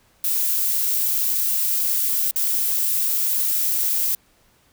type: noise with dropouts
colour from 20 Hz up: violet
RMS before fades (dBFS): -21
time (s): 0.24-4.15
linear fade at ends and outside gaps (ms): 2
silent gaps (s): 2.311-2.359
effects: pink hiss -59 dBFS RMS until 4.72 s